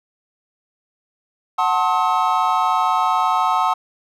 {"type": "chord", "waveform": "triangle", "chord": "F# diminished seventh", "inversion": "none", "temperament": "just", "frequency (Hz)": [740, 888, 1065.6, 1278.7], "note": ["F#5", "A5", "C6", "Eb6"], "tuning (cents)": [0, 16, 31, 47], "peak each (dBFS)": -19, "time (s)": [1.58, 3.74], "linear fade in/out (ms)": 10, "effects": []}